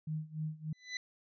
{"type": "tone with tremolo", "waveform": "sine", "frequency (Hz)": 155.56, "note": "D#3", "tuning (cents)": 0, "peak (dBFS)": -33, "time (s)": [0.07, 0.73], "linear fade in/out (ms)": 5, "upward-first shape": "sine", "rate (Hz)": 3.4, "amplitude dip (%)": 90}
{"type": "tone with exponential growth", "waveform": "25% pulse", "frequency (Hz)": 2000, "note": "B6", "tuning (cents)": 21, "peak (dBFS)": -30, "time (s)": [0.73, 0.97], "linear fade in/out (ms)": 2, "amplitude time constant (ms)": 52}
{"effects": ["resampled to 16000 Hz"]}